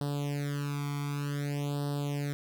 sawtooth tone with flanger, 143.7 Hz, D3, 37 cents flat, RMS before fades -33 dBFS, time 0.01-2.33 s, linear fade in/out 0 ms, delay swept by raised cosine 0.22 to 0.89 ms, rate 0.54 Hz, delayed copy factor +1, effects none

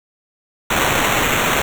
white noise with sample-and-hold, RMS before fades -17 dBFS, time 0.7-1.62 s, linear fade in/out 5 ms, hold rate 4900 Hz, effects none

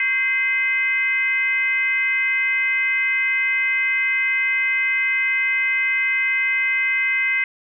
sine tone with frequency modulation, 2065 Hz, C7, 23 cents flat, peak -17 dBFS, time 0-7.44 s, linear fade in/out 2 ms, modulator 477 Hz, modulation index 0.75, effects none

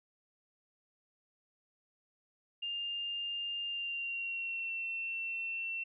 sine tone with pitch glide, 2806 to 2701 Hz, F7 to E7, +8 to +42 cents, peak -35 dBFS, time 2.62-5.84 s, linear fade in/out 10 ms, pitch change -66 cents, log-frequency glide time 3.66-4.74 s, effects none

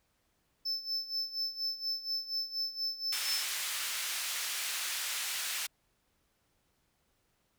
triangle tone with tremolo, 5274 Hz, E8, in tune, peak -29 dBFS, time 0.65-3.45 s, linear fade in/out 10 ms, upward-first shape sine, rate 4.2 Hz, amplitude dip 80%
pink band-pass noise, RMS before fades -36 dBFS, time 3.12-5.67 s, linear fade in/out 10 ms, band 2000 to 15000 Hz, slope 12 dB/octave
effects pink hiss -75 dBFS RMS until 7.58 s

